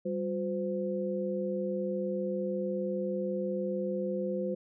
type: tone cluster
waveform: sine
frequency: 195.2 / 360.4 / 514 Hz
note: G3 / F#4 / C5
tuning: -7 / -45 / -31 cents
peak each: -34 / -36 / -33 dBFS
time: 0.05-4.55 s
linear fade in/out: 10 ms
effects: none